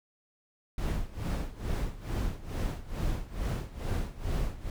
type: noise with tremolo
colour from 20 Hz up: brown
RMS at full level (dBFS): -29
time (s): 0.78-4.7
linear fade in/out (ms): 2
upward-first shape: sine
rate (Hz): 2.3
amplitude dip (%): 85
effects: none